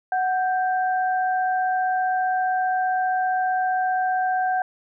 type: tone pair together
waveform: sine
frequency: 742 / 1571.2 Hz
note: F#5 / G6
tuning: +5 / +4 cents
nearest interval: octave + minor second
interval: 1299 cents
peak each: -20 / -28 dBFS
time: 0.12-4.62 s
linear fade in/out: 2 ms
effects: none